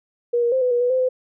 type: tone with pitch steps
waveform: sine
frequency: 478.5 / 473.4 / 522 / 500 / 482.2 / 491.4 / 516 / 510 Hz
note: A#4 / A#4 / C5 / B4 / B4 / B4 / C5 / C5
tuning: +45 / +27 / -4 / +21 / -41 / -9 / -24 / -44 cents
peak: -16 dBFS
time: 0.33-1.09 s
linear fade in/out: 10 ms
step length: 95 ms
effects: none